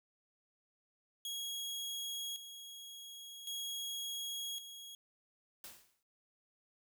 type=tone with tremolo; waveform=sawtooth; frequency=3309 Hz; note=G#7; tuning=7 cents flat; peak=-36 dBFS; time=1.25-4.95 s; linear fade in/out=2 ms; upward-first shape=square; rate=0.45 Hz; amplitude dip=65%
type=noise with exponential decay; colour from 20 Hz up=white; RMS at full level=-47 dBFS; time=5.64-6.03 s; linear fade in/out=2 ms; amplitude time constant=84 ms
effects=none